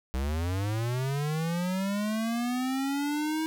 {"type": "linear sweep", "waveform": "square", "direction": "up", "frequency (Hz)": [62.5, 320], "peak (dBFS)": -28, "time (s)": [0.14, 3.46], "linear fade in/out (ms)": 0, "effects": []}